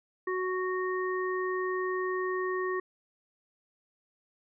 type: harmonic tone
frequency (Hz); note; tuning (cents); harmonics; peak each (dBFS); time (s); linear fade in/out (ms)
370; F#4; 0; 1 / 3 / 5; -30 / -35 / -37; 0.27-2.8; 5
effects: none